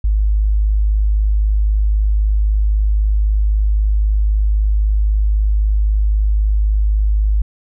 sine tone, 51.91 Hz, G#1, in tune, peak -11 dBFS, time 0.04-7.42 s, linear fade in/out 5 ms, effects none

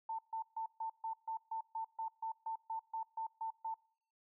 sine tone bursts, 895 Hz, A5, 29 cents sharp, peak -37 dBFS, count 16, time 0.09-3.742 s, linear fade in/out 5 ms, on 97 ms, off 140 ms, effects noise-tail reverb RT60 0.6 s tail -24 dB re dry

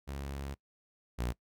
sawtooth tone pair in turn, 69.3 / 60.27 Hz, C#2 / B1, 0 / -42 cents, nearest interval major second, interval 242 cents, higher first, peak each -34 / -28 dBFS, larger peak second, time 0.07-0.55 / 1.18-1.33 s, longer first, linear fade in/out 20 ms, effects noise-tail reverb RT60 0.1 s tail -22 dB re dry

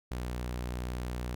sawtooth tone, 61.2 Hz, B1, 15 cents flat, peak -30 dBFS, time 0.11-1.35 s, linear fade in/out 5 ms, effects none

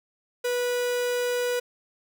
45% pulse tone, 490 Hz, B4, 14 cents flat, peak -24 dBFS, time 0.44-1.6 s, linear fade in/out 10 ms, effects none

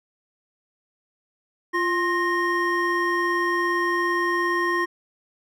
triangle tone cluster, 347.2 / 1059 / 1855 Hz, F4 / C6 / A#6, -10 / +21 / -9 cents, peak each -23 dBFS, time 1.73-4.86 s, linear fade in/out 20 ms, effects none

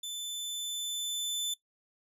sawtooth tone with level ramp, 3520 Hz, A7, in tune, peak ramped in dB -33 to -27 dBFS, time 0.03-1.54 s, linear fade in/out 5 ms, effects noise-tail reverb RT60 0.1 s tail -18 dB re dry + resampled to 32000 Hz

